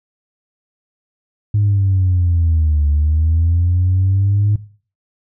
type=linear two-way sweep; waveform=sine; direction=down then up; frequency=104.9 to 72.4 to 104.9 Hz; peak=-10 dBFS; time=1.54-4.56 s; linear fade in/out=5 ms; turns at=2.88 s; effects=noise-tail reverb RT60 0.4 s tail -17 dB re dry + tanh soft clip ceiling -8 dBFS